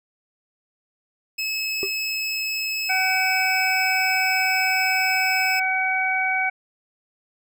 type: tone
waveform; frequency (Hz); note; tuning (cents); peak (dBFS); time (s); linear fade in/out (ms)
25% pulse; 2587; E7; -33; -20; 1.38-5.6; 10
type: tone with exponential decay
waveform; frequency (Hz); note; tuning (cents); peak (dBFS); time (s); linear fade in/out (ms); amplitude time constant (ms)
triangle; 389.6; G4; -11; -18; 1.83-1.91; 0; 17
type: harmonic tone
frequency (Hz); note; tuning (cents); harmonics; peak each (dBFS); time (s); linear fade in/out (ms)
755; F#5; +35; 1 / 2 / 3; -25 / -26 / -22; 2.89-6.5; 10
effects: none